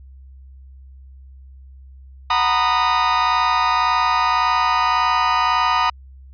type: chord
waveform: 40% pulse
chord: B major seventh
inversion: second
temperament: just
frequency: 740.8 / 926 / 987.8 / 1234.7 Hz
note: F#5 / A#5 / B5 / D#6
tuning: +2 / -12 / 0 / -14 cents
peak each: -24 / -20 / -20 / -18 dBFS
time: 2.3-5.9 s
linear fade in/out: 5 ms
effects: added 66 Hz sine -39 dBFS peak until 6.33 s + resampled to 11025 Hz